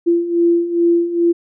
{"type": "beating tone pair", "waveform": "sine", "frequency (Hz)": [340, 342.4], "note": ["F4", "F4"], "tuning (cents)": [-46, -34], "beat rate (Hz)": 2.4, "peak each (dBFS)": [-18, -13], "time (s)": [0.06, 1.33], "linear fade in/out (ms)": 20, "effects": []}